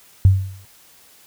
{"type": "tone with exponential decay", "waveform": "sine", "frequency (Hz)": 95.5, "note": "G2", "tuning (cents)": -45, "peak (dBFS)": -5, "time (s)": [0.25, 0.65], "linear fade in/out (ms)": 0, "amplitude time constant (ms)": 86, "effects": ["white hiss -50 dBFS RMS until 1.26 s"]}